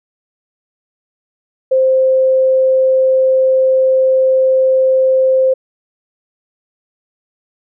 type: tone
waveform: sine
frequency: 523.3 Hz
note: C5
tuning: in tune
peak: -8 dBFS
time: 1.71-5.54 s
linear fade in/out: 10 ms
effects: none